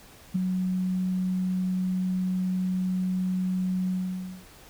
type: tone with ADSR envelope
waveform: sine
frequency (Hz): 184.7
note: F#3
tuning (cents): -3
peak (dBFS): -19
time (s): 0.34-4.45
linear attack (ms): 18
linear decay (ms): 7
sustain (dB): -5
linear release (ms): 550
effects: pink hiss -51 dBFS RMS until 4.69 s